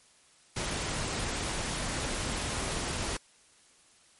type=noise; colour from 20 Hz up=pink; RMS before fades=-33 dBFS; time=0.56-3.17 s; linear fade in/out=5 ms; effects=white hiss -61 dBFS RMS until 4.19 s + MP3 48 kbps